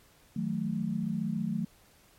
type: chord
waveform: sine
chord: D# diminished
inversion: none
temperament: equal with one note detuned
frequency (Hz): 158.28 / 185 / 220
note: D#3 / F#3 / A3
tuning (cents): +30 / 0 / 0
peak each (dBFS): -35 / -33 / -32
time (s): 0.36-1.65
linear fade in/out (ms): 5
effects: pink hiss -61 dBFS RMS until 2.18 s + MP3 64 kbps